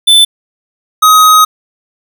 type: tone pair in turn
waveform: square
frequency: 3520 / 1259.7 Hz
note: A7 / D#6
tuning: 0 / +21 cents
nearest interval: octave + tritone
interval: 1779 cents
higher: first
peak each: -3 dBFS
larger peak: neither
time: 0.07-0.25 / 1.02-1.45 s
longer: second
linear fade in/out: 10 ms
effects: none